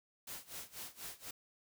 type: noise with tremolo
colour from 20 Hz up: white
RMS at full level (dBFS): -45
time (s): 0.27-1.31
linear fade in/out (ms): 5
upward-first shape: sine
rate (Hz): 4.1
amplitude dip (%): 90
effects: none